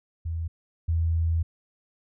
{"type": "tone pair in turn", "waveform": "sine", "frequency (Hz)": [82.41, 82.41], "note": ["E2", "E2"], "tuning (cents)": [0, 0], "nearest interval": "unison", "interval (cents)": 0, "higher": "neither", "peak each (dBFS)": [-27, -21], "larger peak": "second", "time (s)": [[0.25, 0.48], [0.88, 1.43]], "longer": "second", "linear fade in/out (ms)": 10, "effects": []}